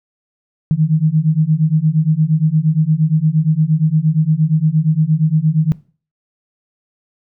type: beating tone pair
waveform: sine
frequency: 152.2 / 160.8 Hz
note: D#3 / E3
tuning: -38 / -43 cents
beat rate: 8.6 Hz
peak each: -14 dBFS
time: 0.71-5.72 s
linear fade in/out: 0 ms
effects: noise-tail reverb RT60 0.4 s tail -20 dB re dry